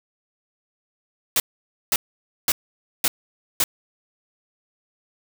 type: noise bursts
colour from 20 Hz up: white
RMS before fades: -19 dBFS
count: 5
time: 1.36-3.64 s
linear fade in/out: 2 ms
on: 40 ms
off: 520 ms
effects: none